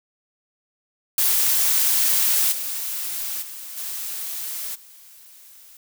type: noise with level steps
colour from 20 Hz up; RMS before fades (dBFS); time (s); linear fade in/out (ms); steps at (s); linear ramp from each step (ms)
blue; -19 / -28 / -36 / -30 / -47; 1.18-5.77; 2; 2.51 / 3.41 / 3.76 / 4.74; 20
effects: none